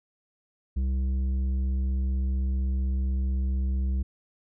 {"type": "tone with tanh clipping", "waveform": "sine", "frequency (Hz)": 65.41, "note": "C2", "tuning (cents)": 0, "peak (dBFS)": -25, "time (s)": [0.76, 4.03], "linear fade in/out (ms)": 10, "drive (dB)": 8, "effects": []}